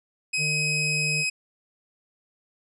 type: tone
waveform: sawtooth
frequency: 2532 Hz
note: D#7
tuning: 30 cents sharp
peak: -20 dBFS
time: 0.33-1.3 s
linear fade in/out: 10 ms
type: harmonic tone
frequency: 151.8 Hz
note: D#3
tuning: 42 cents flat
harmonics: 1 / 3 / 4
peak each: -29 / -41 / -47 dBFS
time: 0.37-1.25 s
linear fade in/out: 50 ms
effects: resampled to 24000 Hz